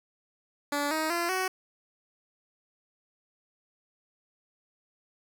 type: tone with pitch steps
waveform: 10% pulse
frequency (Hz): 288.3 / 314.4 / 342.8 / 373.9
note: D4 / D#4 / F4 / F#4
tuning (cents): -32 / +18 / -32 / +18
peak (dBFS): -19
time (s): 0.72-1.48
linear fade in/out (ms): 5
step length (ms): 190
effects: none